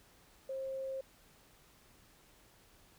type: tone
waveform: sine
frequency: 533 Hz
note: C5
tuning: 32 cents sharp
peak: -37 dBFS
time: 0.49-1.01 s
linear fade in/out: 5 ms
effects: pink hiss -64 dBFS RMS until 2.98 s